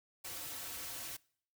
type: noise with comb filter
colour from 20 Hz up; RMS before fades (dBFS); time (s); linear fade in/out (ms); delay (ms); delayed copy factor
white; -44; 0.24-1.17; 10; 4.9; -1
effects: noise-tail reverb RT60 0.6 s tail -24 dB re dry